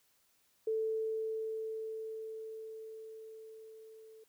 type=tone with level ramp; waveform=sine; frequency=441.4 Hz; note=A4; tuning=5 cents sharp; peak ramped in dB=-30 to -53 dBFS; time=0.67-4.24 s; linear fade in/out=5 ms; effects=white hiss -72 dBFS RMS until 4.28 s